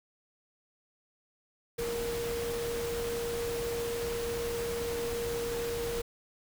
sine tone in noise, 469.4 Hz, A#4, 12 cents sharp, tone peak -32 dBFS, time 1.78-6.02 s, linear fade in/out 10 ms, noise pink, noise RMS -39 dBFS, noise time 1.78-6.02 s, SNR +4 dB, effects none

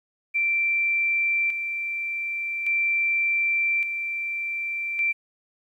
sine tone with tremolo, 2349 Hz, D7, in tune, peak -20 dBFS, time 0.34-5.13 s, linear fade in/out 20 ms, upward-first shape square, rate 0.43 Hz, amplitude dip 50%, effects 10-bit

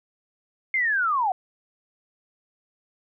sine linear sweep, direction down, 2143 to 713 Hz, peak -20 dBFS, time 0.74-1.32 s, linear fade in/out 2 ms, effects none

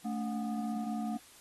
sine tone with frequency modulation, 220 Hz, A3, in tune, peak -32 dBFS, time 0.04-1.18 s, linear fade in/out 20 ms, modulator 505 Hz, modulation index 0.81, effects white hiss -57 dBFS RMS until 1.4 s + AAC 32 kbps

